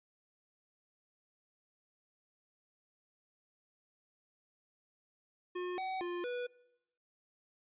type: tone with pitch steps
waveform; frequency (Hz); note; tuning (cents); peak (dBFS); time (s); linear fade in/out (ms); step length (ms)
square; 359.4 / 756 / 351.3 / 489.8; F4 / F#5 / F4 / B4; +50 / +37 / +10 / -14; -37; 5.55-6.47; 10; 230
effects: noise-tail reverb RT60 0.9 s tail -23 dB re dry + resampled to 8000 Hz